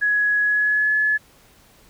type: tone with pitch glide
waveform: sine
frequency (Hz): 1677 to 1712.2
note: G#6 to A6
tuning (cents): +16 to -48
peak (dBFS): -16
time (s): 0.01-1.18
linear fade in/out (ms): 20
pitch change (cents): +36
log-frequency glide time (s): 0.41-0.94
effects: pink hiss -53 dBFS RMS until 1.89 s